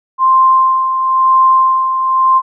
sine tone with tremolo, 1048 Hz, C6, 2 cents sharp, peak -5 dBFS, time 0.18-2.42 s, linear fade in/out 50 ms, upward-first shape sine, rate 0.99 Hz, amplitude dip 55%, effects none

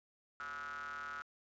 square ring-modulated tone, 75 Hz, D2, 37 cents sharp, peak -40 dBFS, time 0.4-1.22 s, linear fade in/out 0 ms, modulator 1370 Hz, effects resampled to 16000 Hz

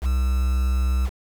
triangle tone with quantisation, 64.1 Hz, C2, 35 cents flat, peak -16 dBFS, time 0.01-1.1 s, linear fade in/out 50 ms, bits 6, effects none

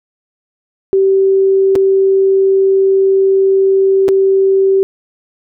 sine tone with dropouts, 386.7 Hz, G4, 24 cents flat, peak -7 dBFS, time 0.93-4.83 s, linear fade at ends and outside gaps 0 ms, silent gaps 1.754-1.759 / 4.082-4.088 s, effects none

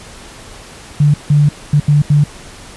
sine tone bursts at uneven times, 146.83 Hz, D3, in tune, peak -6 dBFS, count 5, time 1-1.14 / 1.3-1.49 / 1.73-1.8 / 1.88-2.02 / 2.1-2.24 s, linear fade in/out 5 ms, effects pink hiss -35 dBFS RMS until 2.76 s + resampled to 24000 Hz

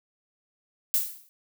violet noise with exponential decay, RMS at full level -21 dBFS, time 0.94-1.29 s, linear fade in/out 0 ms, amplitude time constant 74 ms, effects none

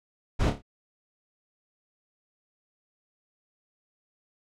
brown noise with echo, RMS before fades -22 dBFS, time 0.39-0.51 s, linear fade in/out 20 ms, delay 28 ms, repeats 4, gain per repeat -7 dB, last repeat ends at 0.622 s, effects low-pass 7000 Hz 12 dB/octave

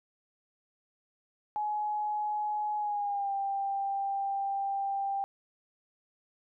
sine tone with pitch glide, 842 to 790.2 Hz, G#5 to G5, +24 to +14 cents, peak -29 dBFS, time 1.56-5.24 s, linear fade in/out 0 ms, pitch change -110 cents, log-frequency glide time 2.77-3.33 s, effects none

